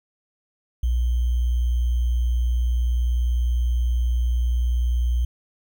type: tone with sample-and-hold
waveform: sine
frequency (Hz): 60.3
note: B1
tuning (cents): -41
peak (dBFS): -18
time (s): 0.83-5.25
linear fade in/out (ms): 5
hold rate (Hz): 3150
effects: none